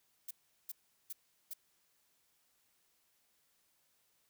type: noise bursts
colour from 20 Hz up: violet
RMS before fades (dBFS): -43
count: 4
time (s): 0.28-1.536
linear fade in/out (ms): 5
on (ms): 29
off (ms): 380
effects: white hiss -75 dBFS RMS until 4.29 s